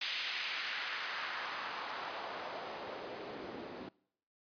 white noise with band-pass filter sweep, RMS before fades -41 dBFS, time 0.01-3.89 s, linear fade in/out 5 ms, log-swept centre 3000 to 290 Hz, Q 1.3, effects noise-tail reverb RT60 0.7 s tail -24 dB re dry + resampled to 11025 Hz

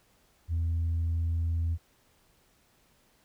sine tone, 83 Hz, E2, 12 cents sharp, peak -24 dBFS, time 0.48-1.78 s, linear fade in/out 50 ms, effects tanh soft clip ceiling -24 dBFS + pink hiss -66 dBFS RMS until 3.24 s

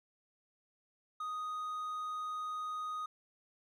triangle tone, 1245 Hz, D#6, 1 cent sharp, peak -35 dBFS, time 1.2-3.06 s, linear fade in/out 5 ms, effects none

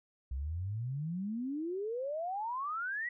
sine exponential sweep, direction up, 62.3 to 1975.5 Hz, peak -34 dBFS, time 0.31-3.09 s, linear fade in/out 5 ms, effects none

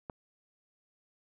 click, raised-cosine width 1 ms, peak -25 dBFS, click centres 0.098 s, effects none

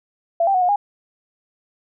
sine tone with pitch steps, 676 / 785 / 736 / 718 / 816 Hz, E5 / G5 / F#5 / F5 / G#5, +43 / +2 / -9 / +48 / -31 cents, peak -14 dBFS, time 0.4-0.76 s, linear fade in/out 5 ms, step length 72 ms, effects none

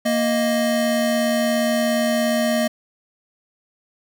square tone pair together, 233.3 / 622.8 Hz, A#3 / D#5, +2 / +2 cents, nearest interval octave + perfect fourth, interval 1700 cents, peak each -21 dBFS, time 0.05-2.68 s, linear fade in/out 10 ms, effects none

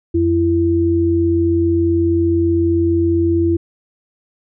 sine tone pair together, 88.38 / 335.6 Hz, F2 / E4, +21 / +31 cents, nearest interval octave + major seventh, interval 2310 cents, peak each -18 / -13 dBFS, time 0.14-3.57 s, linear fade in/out 10 ms, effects none

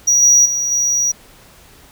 triangle tone with level steps, 5780 Hz, F#8, 41 cents flat, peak -8 / -5 / -15 / -12 dBFS, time 0.07-1.12 s, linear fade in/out 10 ms, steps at 0.22 / 0.45 / 0.71 s, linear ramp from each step 10 ms, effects tanh soft clip ceiling -1 dBFS + pink hiss -45 dBFS RMS until 1.91 s

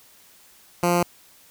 10% pulse tone with notch filter, 174.61 Hz, F3, in tune, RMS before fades -20 dBFS, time 0.83-1.03 s, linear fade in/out 2 ms, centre 3500 Hz, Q 1.6, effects white hiss -53 dBFS RMS until 1.5 s

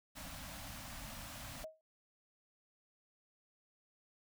pink band-stop noise, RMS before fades -48 dBFS, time 0.15-1.65 s, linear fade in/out 20 ms, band 300 to 540 Hz, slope 96 dB/octave
sine tone with exponential decay, 633 Hz, D#5, 30 cents sharp, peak -39 dBFS, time 1.64-1.81 s, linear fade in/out 1 ms, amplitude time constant 36 ms
effects none

